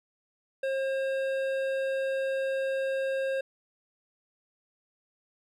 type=tone with hard clipping; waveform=sine; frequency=536 Hz; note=C5; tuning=42 cents sharp; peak=-29 dBFS; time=0.63-3.41 s; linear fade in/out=5 ms; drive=11 dB; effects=none